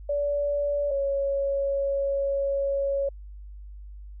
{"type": "tone pair in turn", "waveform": "sine", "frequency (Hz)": [576, 554.8], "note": ["D5", "C#5"], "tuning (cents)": [-34, 1], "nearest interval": "minor second", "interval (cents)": 65, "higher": "first", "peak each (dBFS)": -23, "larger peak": "neither", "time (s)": [[0.09, 0.91], [0.91, 3.09]], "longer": "second", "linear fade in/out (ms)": 5, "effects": ["added 50 Hz sine -39 dBFS peak until 4.2 s"]}